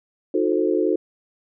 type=chord; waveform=sine; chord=D# diminished seventh; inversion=none; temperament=equal with one note detuned; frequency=311.1 / 362 / 440 / 523.3 Hz; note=D#4 / F#4 / A4 / C5; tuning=0 / -38 / 0 / 0 cents; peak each=-23 / -21 / -23 / -27 dBFS; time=0.34-0.96 s; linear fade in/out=5 ms; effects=none